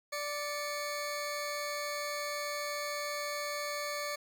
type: tone pair together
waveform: 20% pulse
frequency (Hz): 585.9 / 2212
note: D5 / C#7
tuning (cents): -4 / -4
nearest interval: octave + major seventh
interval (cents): 2300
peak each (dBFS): -31 / -35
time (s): 0.12-4.16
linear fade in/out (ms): 10
effects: 10-bit